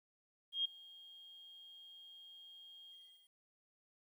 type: tone with ADSR envelope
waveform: sine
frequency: 3237 Hz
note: G#7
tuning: 45 cents flat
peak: -31 dBFS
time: 0.52-3.32 s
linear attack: 130 ms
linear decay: 8 ms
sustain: -23 dB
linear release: 410 ms
effects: 12-bit